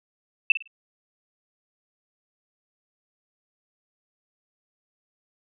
sine tone with echo, 2659 Hz, E7, 14 cents sharp, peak -12 dBFS, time 0.5-0.52 s, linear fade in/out 2 ms, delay 52 ms, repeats 3, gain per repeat -12 dB, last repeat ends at 0.676 s, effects none

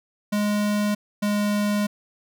square tone pair in turn, 207.7 / 206.8 Hz, G#3 / G#3, 0 / -7 cents, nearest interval unison, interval 7 cents, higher first, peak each -21 dBFS, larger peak neither, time 0.32-0.95 / 1.22-1.87 s, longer second, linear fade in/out 10 ms, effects none

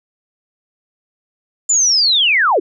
sine linear sweep, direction down, 7210 to 293.7 Hz, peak -10 dBFS, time 1.69-2.6 s, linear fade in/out 10 ms, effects none

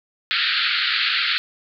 white band-pass noise, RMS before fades -21 dBFS, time 0.31-1.38 s, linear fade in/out 0 ms, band 1300 to 4500 Hz, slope 96 dB/octave, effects none

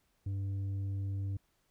sine tone with tanh clipping, 98 Hz, G2, in tune, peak -34 dBFS, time 0.26-1.37 s, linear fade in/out 5 ms, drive 5 dB, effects pink hiss -75 dBFS RMS until 1.7 s

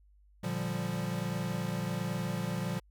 square chord, G minor seventh, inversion first, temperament equal, 116.54 / 146.83 / 174.61 / 196 Hz, Bb2 / D3 / F3 / G3, 0 / 0 / 0 / 0 cents, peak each -39 / -40 / -36 / -40 dBFS, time 0.43-2.8 s, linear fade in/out 10 ms, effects added 50 Hz sine -59 dBFS peak until 2.9 s

